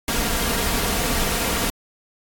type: noise with comb filter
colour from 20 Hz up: pink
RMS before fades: -22 dBFS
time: 0.08-1.7 s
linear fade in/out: 2 ms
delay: 4.3 ms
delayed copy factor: +0.5
effects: AAC 64 kbps

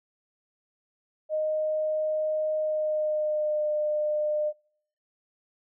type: tone with pitch glide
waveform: sine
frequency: 619 to 603.5 Hz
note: D#5 to D5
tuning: -9 to +47 cents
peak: -24 dBFS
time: 1.29-4.53 s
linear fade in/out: 50 ms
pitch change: -44 cents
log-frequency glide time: 2.58-3.68 s
effects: noise-tail reverb RT60 0.6 s tail -25 dB re dry

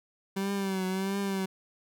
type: tone with vibrato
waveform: 30% pulse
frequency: 192.6 Hz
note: G3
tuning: 30 cents flat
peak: -26 dBFS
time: 0.36-1.46 s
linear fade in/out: 10 ms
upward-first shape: triangle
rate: 1.5 Hz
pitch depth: 67 cents each way
effects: none

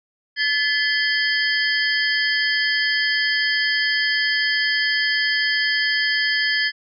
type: tone cluster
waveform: sine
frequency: 1728 / 2023 / 3157 / 4495 / 5010 Hz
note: A6 / B6 / G7 / C#8 / D#8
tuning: -32 / +41 / +12 / +23 / +11 cents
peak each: -20 / -26 / -27 / -27 / -26 dBFS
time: 0.36-6.72 s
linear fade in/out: 50 ms
effects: none

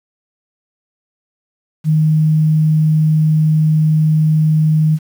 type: tone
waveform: sine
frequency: 155.56 Hz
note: D#3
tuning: in tune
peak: -9 dBFS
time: 1.84-4.99 s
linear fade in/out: 50 ms
effects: 7-bit

